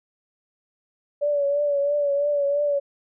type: tone with vibrato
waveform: sine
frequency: 574 Hz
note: D5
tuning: 40 cents flat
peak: -19 dBFS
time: 1.21-2.8 s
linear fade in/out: 20 ms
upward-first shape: triangle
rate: 3 Hz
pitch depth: 47 cents each way
effects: none